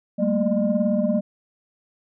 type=tone cluster; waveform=sine; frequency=195 / 215.7 / 233 / 604 Hz; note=G3 / A3 / A#3 / D5; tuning=-9 / -34 / -1 / +48 cents; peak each=-23 dBFS; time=0.18-1.21 s; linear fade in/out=20 ms; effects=tanh soft clip ceiling -11 dBFS